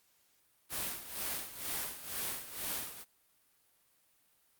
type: noise with tremolo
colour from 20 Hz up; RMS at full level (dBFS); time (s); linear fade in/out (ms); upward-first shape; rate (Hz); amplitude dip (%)
white; -36; 0.69-3.05; 50; sine; 2.1; 75
effects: white hiss -71 dBFS RMS until 4.59 s + Opus 48 kbps